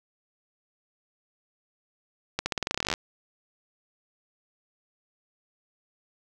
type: accelerating click train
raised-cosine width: 0.2 ms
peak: -9 dBFS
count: 18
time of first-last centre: 2.39-2.939 s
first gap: 70 ms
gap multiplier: 0.89
effects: none